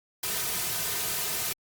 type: noise with comb filter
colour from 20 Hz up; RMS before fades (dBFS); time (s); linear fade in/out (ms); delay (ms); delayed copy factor
white; -30; 0.23-1.53; 5; 3.6; -0.75
effects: Opus 48 kbps